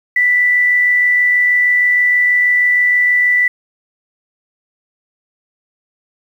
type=tone with amplitude modulation; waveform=sine; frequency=1975.5 Hz; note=B6; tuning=in tune; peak=-8 dBFS; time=0.16-3.48 s; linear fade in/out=5 ms; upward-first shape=sine; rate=86.3 Hz; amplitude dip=25%; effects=7-bit